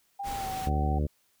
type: tone with pitch glide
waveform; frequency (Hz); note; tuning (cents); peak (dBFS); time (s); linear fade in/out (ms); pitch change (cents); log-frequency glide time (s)
sine; 798 to 761.1; G5 to F#5; +31 to +49; -32; 0.19-0.99; 10; -82; 0.35-0.49
type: noise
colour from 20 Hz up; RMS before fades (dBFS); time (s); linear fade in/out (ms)
pink; -39; 0.23-0.7; 50
type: harmonic tone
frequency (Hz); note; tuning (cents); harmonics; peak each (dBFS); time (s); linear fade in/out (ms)
74; D2; +14; 1 / 2 / 3 / 4 / 5 / 6 / 7 / 8; -26 / -32 / -36 / -38 / -40 / -42 / -43 / -44; 0.66-1.07; 10
effects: white hiss -69 dBFS RMS until 1.4 s